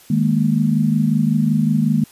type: chord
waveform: sine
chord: D# suspended fourth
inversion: none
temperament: equal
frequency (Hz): 155.56 / 207.7 / 233.1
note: D#3 / G#3 / A#3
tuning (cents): 0 / 0 / 0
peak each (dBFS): -18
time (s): 0.1-2.04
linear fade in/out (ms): 5
effects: white hiss -47 dBFS RMS until 2.11 s + resampled to 32000 Hz